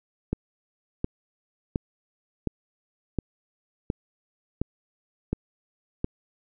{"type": "click train", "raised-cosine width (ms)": 3, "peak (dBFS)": -12, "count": 9, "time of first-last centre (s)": [0.33, 6.044], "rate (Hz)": 1.4, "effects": []}